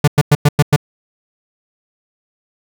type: tone bursts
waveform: 45% pulse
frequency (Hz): 146.5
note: D3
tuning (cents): -4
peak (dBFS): -6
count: 6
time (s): 0.04-0.762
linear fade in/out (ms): 5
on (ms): 37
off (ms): 100
effects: none